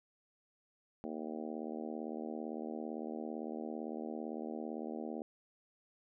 harmonic tone, 77.78 Hz, D#2, in tune, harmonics 3 / 4 / 5 / 6 / 7 / 8 / 9 / 10, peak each -43 / -45 / -47 / -49 / -50 / -51 / -52 / -53 dBFS, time 1.04-5.22 s, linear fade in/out 0 ms, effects none

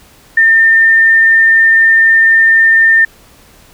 sine tone, 1806 Hz, A6, 45 cents sharp, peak -4 dBFS, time 0.37-3.05 s, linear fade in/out 5 ms, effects pink hiss -43 dBFS RMS until 3.73 s

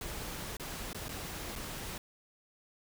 pink noise with dropouts, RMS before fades -41 dBFS, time 0.01-1.98 s, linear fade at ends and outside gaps 2 ms, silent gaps 0.569-0.597 / 0.931-0.946 / 1.084-1.091 / 1.555-1.56 s, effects none

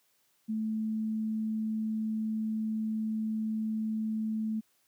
sine tone, 218.6 Hz, A3, 11 cents flat, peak -29 dBFS, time 0.48-4.61 s, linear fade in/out 20 ms, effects white hiss -71 dBFS RMS until 4.87 s + high-pass 100 Hz 12 dB/octave

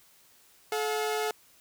sawtooth tone pair together, 431.3 / 715.6 Hz, A4 / F5, -35 / +42 cents, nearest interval major sixth, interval 877 cents, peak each -25 / -30 dBFS, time 0.72-1.31 s, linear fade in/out 2 ms, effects white hiss -60 dBFS RMS until 1.6 s

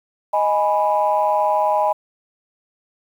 sine chord, G# minor, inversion second, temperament equal, 622.3 / 830.6 / 987.8 Hz, D#5 / G#5 / B5, 0 / 0 / 0 cents, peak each -19 / -18 / -20 dBFS, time 0.33-1.93 s, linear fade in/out 10 ms, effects tanh soft clip ceiling -6 dBFS + 8-bit

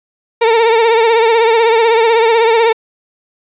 30% pulse tone with vibrato, 455.3 Hz, A#4, 41 cents flat, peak -5 dBFS, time 0.41-2.73 s, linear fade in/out 10 ms, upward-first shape triangle, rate 16 Hz, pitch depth 73 cents each way, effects resampled to 8000 Hz + 7-bit

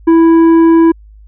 sine tone with tanh clipping, 329.6 Hz, E4, in tune, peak -5 dBFS, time 0.07-0.92 s, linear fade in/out 10 ms, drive 8 dB, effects added 52 Hz sine -35 dBFS peak until 1.27 s

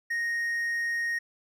triangle tone, 1864.7 Hz, A#6, in tune, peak -25 dBFS, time 0.1-1.19 s, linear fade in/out 10 ms, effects none

